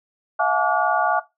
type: tone cluster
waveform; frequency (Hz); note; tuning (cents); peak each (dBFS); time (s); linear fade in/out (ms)
sine; 658 / 721 / 857 / 1155 / 1436; E5 / F#5 / A5 / D6 / F6; -3 / -45 / -46 / -29 / +48; -23; 0.39-1.2; 10
effects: noise-tail reverb RT60 0.2 s tail -19 dB re dry